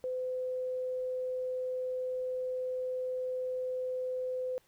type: tone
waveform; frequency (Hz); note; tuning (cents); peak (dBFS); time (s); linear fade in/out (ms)
sine; 509; C5; -48; -32; 0.04-4.58; 0
effects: pink hiss -68 dBFS RMS until 4.67 s